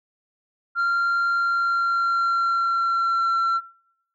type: tone with pitch glide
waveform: sine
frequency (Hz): 1385 to 1354.9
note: F6 to E6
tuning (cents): -15 to +47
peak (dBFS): -16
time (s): 0.75-3.61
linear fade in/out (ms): 50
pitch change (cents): -38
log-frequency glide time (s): 1.32-3.36
effects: noise-tail reverb RT60 0.8 s tail -25 dB re dry + tanh soft clip ceiling -18 dBFS